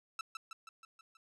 sawtooth tone with echo, 1322 Hz, E6, 5 cents sharp, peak -33 dBFS, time 0.19-0.21 s, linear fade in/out 2 ms, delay 160 ms, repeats 6, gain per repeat -4 dB, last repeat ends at 1.17 s, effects low-pass 8000 Hz 12 dB/octave

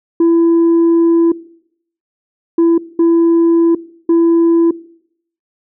sine tone bursts at uneven times, 334.7 Hz, E4, 26 cents sharp, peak -4 dBFS, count 4, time 0.2-1.32 / 2.58-2.78 / 2.99-3.75 / 4.09-4.71 s, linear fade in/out 5 ms, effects noise-tail reverb RT60 0.7 s tail -21 dB re dry + tanh soft clip ceiling -6 dBFS

